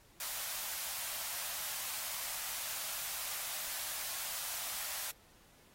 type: high-pass noise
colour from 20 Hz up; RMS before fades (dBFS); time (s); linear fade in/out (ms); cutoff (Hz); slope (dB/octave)
white; -40; 0.2-5.11; 2; 580; 48
effects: pink hiss -64 dBFS RMS until 5.74 s + AAC 48 kbps